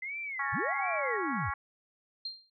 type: tone with vibrato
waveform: sine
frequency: 2023 Hz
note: B6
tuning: 41 cents sharp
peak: -35 dBFS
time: 0.02-1.17 s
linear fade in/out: 5 ms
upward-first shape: sine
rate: 1.4 Hz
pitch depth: 260 cents each way
type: harmonic tone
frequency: 277.2 Hz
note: C#4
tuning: in tune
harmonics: 3 / 4 / 5 / 6 / 7 / 8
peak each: -39 / -35 / -39 / -40 / -41 / -45 dBFS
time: 0.39-1.54 s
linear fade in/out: 5 ms
type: linear two-way sweep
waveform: sine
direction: up then down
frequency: 61.7 to 850 to 61.7 Hz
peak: -33 dBFS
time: 0.52-1.51 s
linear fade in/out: 20 ms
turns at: 0.75 s
type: tone with exponential decay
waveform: sine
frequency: 4186 Hz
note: C8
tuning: in tune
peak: -32 dBFS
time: 2.25-2.5 s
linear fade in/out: 5 ms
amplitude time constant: 54 ms
effects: none